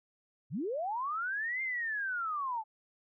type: linear two-way sweep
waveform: sine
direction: up then down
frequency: 102.1 to 2118 to 843 Hz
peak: -32 dBFS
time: 0.5-2.64 s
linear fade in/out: 50 ms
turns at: 1.62 s
effects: none